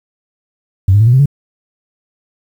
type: tone with pitch steps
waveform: sine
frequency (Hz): 94.9 / 102.89 / 111.56 / 120.96 / 131.14 / 142.19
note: F#2 / G#2 / A2 / B2 / C3 / C#3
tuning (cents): +44 / -16 / +24 / -36 / +4 / +44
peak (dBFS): -4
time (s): 0.88-1.258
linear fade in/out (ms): 5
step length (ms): 63
effects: tanh soft clip ceiling 0 dBFS + 7-bit